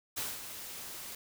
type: noise with ADSR envelope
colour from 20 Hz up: white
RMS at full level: -35 dBFS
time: 0.16-1.15 s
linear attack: 18 ms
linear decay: 200 ms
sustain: -9 dB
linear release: 3 ms
effects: none